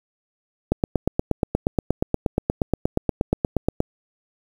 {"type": "click train", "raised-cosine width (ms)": 2, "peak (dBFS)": -5, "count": 27, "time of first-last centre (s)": [0.72, 3.804], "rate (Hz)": 8.43, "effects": ["7-bit"]}